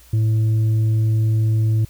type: tone with tanh clipping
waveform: triangle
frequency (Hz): 110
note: A2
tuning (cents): 0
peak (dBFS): -15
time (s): 0.13-1.85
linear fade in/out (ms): 5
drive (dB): 8
effects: added 60 Hz sine -48 dBFS peak until 1.89 s + white hiss -50 dBFS RMS until 1.89 s